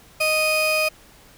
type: tone pair together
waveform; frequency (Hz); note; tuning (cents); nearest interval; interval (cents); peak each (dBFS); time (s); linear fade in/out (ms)
35% pulse; 622.3 / 2489; D#5 / D#7; 0 / 0; 2 octaves; 2400; -20; 0.2-0.89; 10
effects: pink hiss -50 dBFS RMS until 1.37 s